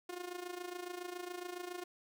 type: tone with amplitude modulation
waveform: sawtooth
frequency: 356.5 Hz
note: F4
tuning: 36 cents sharp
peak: -35 dBFS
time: 0.09-1.84 s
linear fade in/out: 5 ms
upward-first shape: sine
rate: 27.2 Hz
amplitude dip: 75%
effects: none